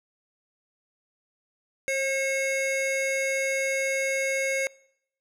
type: tone pair together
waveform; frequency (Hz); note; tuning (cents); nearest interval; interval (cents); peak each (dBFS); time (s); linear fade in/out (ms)
square; 537 / 2177; C5 / C#7; +45 / -32; 2 octaves; 2423; -28; 1.88-4.67; 0
effects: noise-tail reverb RT60 0.7 s tail -24 dB re dry + low-pass 11000 Hz 12 dB/octave